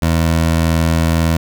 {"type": "tone", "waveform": "20% pulse", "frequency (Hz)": 81.9, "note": "E2", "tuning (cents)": -11, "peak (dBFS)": -7, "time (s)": [0.02, 1.37], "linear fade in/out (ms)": 5, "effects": []}